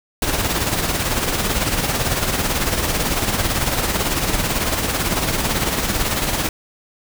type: noise with tremolo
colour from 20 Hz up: pink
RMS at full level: -18 dBFS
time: 0.22-6.49 s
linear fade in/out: 2 ms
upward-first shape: sine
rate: 18 Hz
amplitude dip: 50%
effects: none